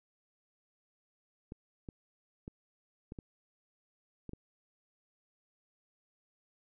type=clicks; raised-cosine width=3 ms; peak=-30 dBFS; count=7; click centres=1.521 / 1.888 / 2.479 / 3.121 / 3.188 / 4.293 / 4.334 s; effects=none